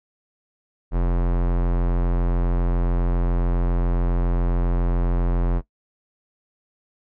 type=tone with low-pass filter; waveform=square; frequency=43.65 Hz; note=F1; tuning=in tune; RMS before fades=-20 dBFS; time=0.91-5.62 s; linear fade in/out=50 ms; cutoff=1100 Hz; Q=0.73; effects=noise-tail reverb RT60 0.1 s tail -18 dB re dry